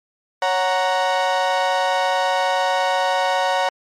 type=chord; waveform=35% pulse; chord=F# major; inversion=second; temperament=equal; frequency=554.4 / 740 / 932.3 Hz; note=C#5 / F#5 / A#5; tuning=0 / 0 / 0 cents; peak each=-20 / -19 / -20 dBFS; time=0.42-3.69 s; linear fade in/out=2 ms; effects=low-pass 5000 Hz 12 dB/octave + MP3 64 kbps